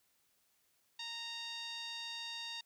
5% pulse tone with low-pass filter, 927 Hz, A#5, 10 cents flat, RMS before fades -44 dBFS, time 0.99-2.61 s, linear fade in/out 5 ms, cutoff 4000 Hz, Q 3, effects white hiss -75 dBFS RMS until 2.65 s

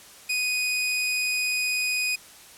sawtooth tone, 2489 Hz, D#7, in tune, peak -20 dBFS, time 0.29-2.16 s, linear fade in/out 10 ms, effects white hiss -48 dBFS RMS until 2.57 s + low-pass 12000 Hz 12 dB/octave

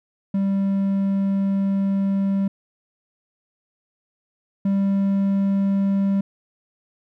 triangle tone pair in turn, 196 / 196.74 Hz, G3 / G3, 0 / +7 cents, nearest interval unison, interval 7 cents, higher second, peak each -16 / -15 dBFS, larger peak second, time 0.34-2.48 / 4.65-6.21 s, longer first, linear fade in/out 5 ms, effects none

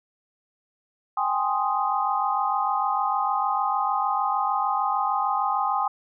sine chord, Ab major seventh, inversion third, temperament equal, 784 / 830.6 / 1046.5 / 1244.5 Hz, G5 / Ab5 / C6 / Eb6, 0 / 0 / 0 / 0 cents, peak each -27 dBFS, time 1.17-5.88 s, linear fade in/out 5 ms, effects none

